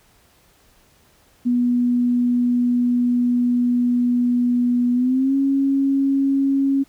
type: tone with pitch glide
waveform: sine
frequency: 244 to 273.9 Hz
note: B3 to C#4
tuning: -21 to -21 cents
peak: -15 dBFS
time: 1.45-6.84 s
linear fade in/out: 20 ms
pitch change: +200 cents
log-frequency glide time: 4.93-5.35 s
effects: pink hiss -56 dBFS RMS until 6.88 s